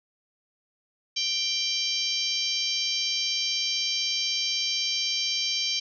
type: harmonic tone with a mistuned harmonic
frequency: 784 Hz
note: G5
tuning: in tune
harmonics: 3 / 4 / 5 / 6 / 7 / 8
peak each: -35 / -30 / -33 / -31 / -31 / -36 dBFS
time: 1.16-5.8 s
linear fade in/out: 10 ms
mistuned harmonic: 5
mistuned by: +16 cents
effects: none